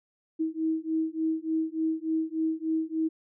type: beating tone pair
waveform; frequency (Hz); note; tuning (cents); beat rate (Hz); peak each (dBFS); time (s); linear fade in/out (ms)
sine; 318.2 / 321.6; D#4 / E4; +39 / -43; 3.4; -29; 0.39-3.09; 20
effects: none